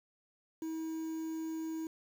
triangle tone with quantisation, 321.1 Hz, E4, 45 cents flat, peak -34 dBFS, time 0.62-1.87 s, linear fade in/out 2 ms, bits 9, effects none

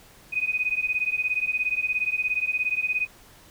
sine beating tone pair, 2489 / 2506 Hz, D#7 / D#7, 0 / +12 cents, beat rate 17 Hz, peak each -26 dBFS, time 0.32-3.07 s, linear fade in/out 20 ms, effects pink hiss -52 dBFS RMS until 3.5 s

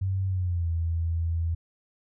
sine tone with pitch glide, 95.4 to 83.05 Hz, G2 to E2, -47 to +13 cents, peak -24 dBFS, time 0.01-1.55 s, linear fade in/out 10 ms, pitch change -240 cents, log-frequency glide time 0.27-0.69 s, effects none

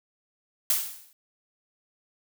blue noise with exponential decay, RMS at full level -21 dBFS, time 0.7-1.13 s, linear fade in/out 1 ms, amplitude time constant 93 ms, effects none

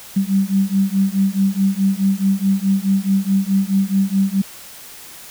sine beating tone pair, 192.4 / 197.1 Hz, G3 / G3, -32 / +10 cents, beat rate 4.7 Hz, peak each -17 dBFS, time 0.16-4.42 s, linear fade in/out 10 ms, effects white hiss -38 dBFS RMS until 5.3 s

